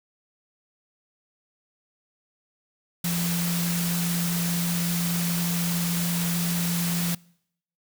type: tone in noise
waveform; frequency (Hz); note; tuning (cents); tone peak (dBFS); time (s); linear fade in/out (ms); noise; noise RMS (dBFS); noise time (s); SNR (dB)
sine; 172.1; F3; -25; -25; 3.04-7.15; 5; white; -30; 3.04-7.15; +2
effects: noise-tail reverb RT60 0.7 s tail -25 dB re dry